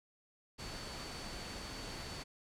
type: tone in noise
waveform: sine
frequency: 4496 Hz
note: C#8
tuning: 24 cents sharp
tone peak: -51 dBFS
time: 0.58-2.24 s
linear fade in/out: 20 ms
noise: pink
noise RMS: -45 dBFS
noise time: 0.58-2.24 s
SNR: -9 dB
effects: low-pass 8000 Hz 12 dB/octave

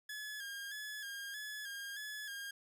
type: tone with vibrato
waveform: sawtooth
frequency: 1661.2 Hz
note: G#6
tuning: in tune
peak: -39 dBFS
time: 0.09-2.51 s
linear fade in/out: 5 ms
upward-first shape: square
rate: 1.6 Hz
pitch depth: 48 cents each way
effects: none

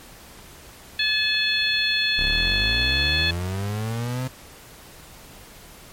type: clicks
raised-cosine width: 0.5 ms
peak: -30 dBFS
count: 2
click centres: 0.389 / 1.347 s
type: harmonic tone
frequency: 860 Hz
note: A5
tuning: 40 cents flat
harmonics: 2 / 3 / 4 / 5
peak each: -25 / -25 / -24 / -25 dBFS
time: 0.99-3.31 s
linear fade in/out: 5 ms
type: linear sweep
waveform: 35% pulse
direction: up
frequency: 30.87 to 130.8 Hz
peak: -23 dBFS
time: 2.18-4.28 s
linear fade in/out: 10 ms
effects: pink hiss -45 dBFS RMS until 5.92 s + MP3 64 kbps

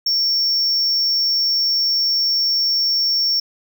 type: tone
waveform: triangle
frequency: 5470 Hz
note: F8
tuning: 37 cents flat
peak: -14 dBFS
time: 0.06-3.4 s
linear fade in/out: 5 ms
effects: none

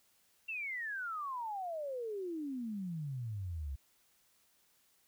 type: exponential sweep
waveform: sine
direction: down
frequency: 2737 to 65.41 Hz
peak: -37 dBFS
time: 0.48-3.76 s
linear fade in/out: 10 ms
effects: white hiss -71 dBFS RMS until 5.07 s

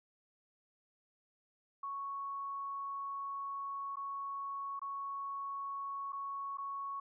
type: tone with dropouts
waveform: sine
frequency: 1108.7 Hz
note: C#6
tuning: in tune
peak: -38 dBFS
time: 1.83-7 s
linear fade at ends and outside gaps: 5 ms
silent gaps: 3.958-3.968 / 4.794-4.816 / 6.123-6.129 / 6.573-6.582 s
effects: none

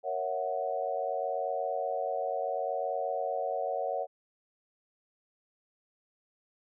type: chord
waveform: sine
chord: F# dominant seventh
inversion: first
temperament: equal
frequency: 466.2 / 554.4 / 659.3 / 740 Hz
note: A#4 / C#5 / E5 / F#5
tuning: 0 / 0 / 0 / 0 cents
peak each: -38 / -34 / -36 / -34 dBFS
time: 0.03-4.07 s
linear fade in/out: 50 ms
effects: none

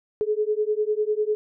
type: beating tone pair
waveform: sine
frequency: 420.2 / 430.2 Hz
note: G#4 / A4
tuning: +20 / -39 cents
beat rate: 10 Hz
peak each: -24 dBFS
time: 0.21-1.35 s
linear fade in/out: 0 ms
effects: none

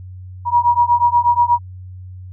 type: beating tone pair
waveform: sine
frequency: 954 / 962.3 Hz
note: A#5 / B5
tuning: +40 / -45 cents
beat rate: 8.3 Hz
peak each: -14 / -14 dBFS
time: 0.45-1.59 s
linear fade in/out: 50 ms
effects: added 92 Hz sine -31 dBFS peak until 2.32 s

